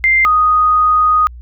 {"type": "tone pair in turn", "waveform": "sine", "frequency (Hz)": [2092, 1243.9], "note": ["C7", "D#6"], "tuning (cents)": [-1, -1], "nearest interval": "major sixth", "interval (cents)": 900, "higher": "first", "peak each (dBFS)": -8, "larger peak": "neither", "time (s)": [[0.04, 0.25], [0.25, 1.27]], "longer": "second", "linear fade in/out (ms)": 0, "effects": ["added 60 Hz sine -30 dBFS peak until 1.41 s"]}